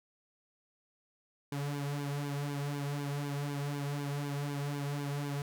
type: tone with flanger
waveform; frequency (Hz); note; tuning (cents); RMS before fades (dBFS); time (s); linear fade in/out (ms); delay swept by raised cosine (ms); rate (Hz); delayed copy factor
sawtooth; 143; D3; -46; -36; 1.52-5.42; 2; 1.5 to 3.4; 4; -0.85
effects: none